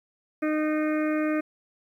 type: harmonic tone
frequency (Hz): 307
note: D#4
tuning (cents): -23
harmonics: 1 / 2 / 4 / 5 / 6 / 7 / 8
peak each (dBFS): -24 / -30 / -36 / -38 / -40 / -41 / -42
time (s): 0.42-1.41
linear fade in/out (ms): 10
effects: 10-bit